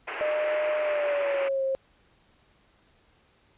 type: band-pass noise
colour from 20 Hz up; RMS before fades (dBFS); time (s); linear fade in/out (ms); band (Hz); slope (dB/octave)
white; -35; 0.07-1.49; 10; 330 to 2600; 48
type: tone with pitch glide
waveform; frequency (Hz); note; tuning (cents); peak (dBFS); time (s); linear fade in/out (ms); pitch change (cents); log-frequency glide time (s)
sine; 607 to 534.6; D#5 to C5; -43 to +37; -24; 0.21-1.75; 0; -220; 0.8-1.63
effects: pink hiss -63 dBFS RMS until 3.57 s + resampled to 8000 Hz